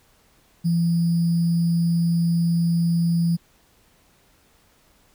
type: tone with sample-and-hold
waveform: sine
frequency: 169 Hz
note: E3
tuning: 43 cents sharp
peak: -17 dBFS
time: 0.64-3.37 s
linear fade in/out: 20 ms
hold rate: 4900 Hz
effects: pink hiss -59 dBFS RMS until 5.14 s